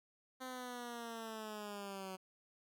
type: linear sweep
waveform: 10% pulse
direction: down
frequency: 259.4 to 186.4 Hz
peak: -36 dBFS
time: 0.4-2.17 s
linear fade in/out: 20 ms
effects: none